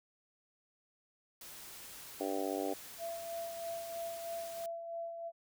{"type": "noise", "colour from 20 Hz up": "white", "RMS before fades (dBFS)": -50, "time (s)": [1.41, 4.66], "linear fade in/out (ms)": 2}
{"type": "harmonic tone", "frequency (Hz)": 97.2, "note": "G2", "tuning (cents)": -14, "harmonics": [3, 4, 5, 6, 7, 8], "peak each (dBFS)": [-39, -40, -41, -42, -42, -43], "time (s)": [2.2, 2.74], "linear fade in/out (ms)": 10}
{"type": "tone with tremolo", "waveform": "sine", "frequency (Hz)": 673, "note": "E5", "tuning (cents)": 36, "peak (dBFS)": -37, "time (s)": [2.98, 5.32], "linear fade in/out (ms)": 50, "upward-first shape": "sine", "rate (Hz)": 3.1, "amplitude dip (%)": 45}
{"effects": []}